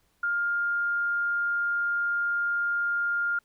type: tone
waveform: sine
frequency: 1406 Hz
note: F6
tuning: 11 cents sharp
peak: -24 dBFS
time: 0.23-3.39 s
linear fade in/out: 5 ms
effects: pink hiss -69 dBFS RMS until 3.44 s